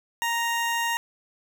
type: tone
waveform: 20% pulse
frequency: 933 Hz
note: A#5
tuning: 1 cent sharp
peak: -19 dBFS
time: 0.22-0.97 s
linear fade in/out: 0 ms
effects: none